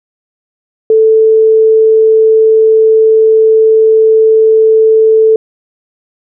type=tone; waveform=sine; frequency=440.8 Hz; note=A4; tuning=3 cents sharp; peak=-3 dBFS; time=0.9-5.36 s; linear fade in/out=2 ms; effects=none